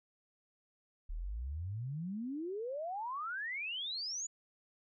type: exponential sweep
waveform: sine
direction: up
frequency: 35.58 to 7040 Hz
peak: -37 dBFS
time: 1.09-4.27 s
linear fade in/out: 10 ms
effects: none